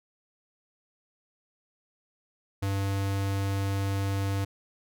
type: tone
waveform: square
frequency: 98.3 Hz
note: G2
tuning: 5 cents sharp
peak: -27 dBFS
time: 2.62-4.45 s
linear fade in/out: 10 ms
effects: none